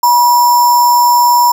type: tone with sample-and-hold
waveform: sine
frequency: 969 Hz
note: B5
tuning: 33 cents flat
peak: -5 dBFS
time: 0.03-1.52 s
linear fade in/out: 5 ms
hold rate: 6300 Hz
effects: none